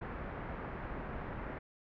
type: low-pass noise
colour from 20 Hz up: pink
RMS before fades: -42 dBFS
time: 0.01-1.59 s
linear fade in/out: 10 ms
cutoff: 1900 Hz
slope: 24 dB/octave
effects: none